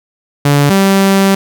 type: tone pair in turn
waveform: sawtooth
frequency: 143.4 / 194.9 Hz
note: D3 / G3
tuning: -41 / -10 cents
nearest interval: perfect fourth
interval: 531 cents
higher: second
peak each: -3 dBFS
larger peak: neither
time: 0.45-0.7 / 0.7-1.35 s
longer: second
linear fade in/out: 5 ms
effects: none